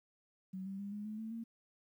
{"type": "tone with pitch steps", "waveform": "sine", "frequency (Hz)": [188.4, 194.59, 201, 207.6, 214.4, 221.5, 228.8], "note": ["F#3", "G3", "G3", "G#3", "A3", "A3", "A#3"], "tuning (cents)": [32, -12, 44, 0, -45, 12, -32], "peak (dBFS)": -40, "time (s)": [0.53, 1.44], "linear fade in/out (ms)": 10, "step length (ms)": 130, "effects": ["12-bit"]}